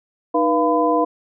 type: tone cluster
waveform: sine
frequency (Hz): 308.4 / 485.8 / 688 / 1007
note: D#4 / B4 / F5 / B5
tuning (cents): -15 / -29 / -26 / +33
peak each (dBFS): -20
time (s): 0.34-1.05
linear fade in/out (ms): 10
effects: none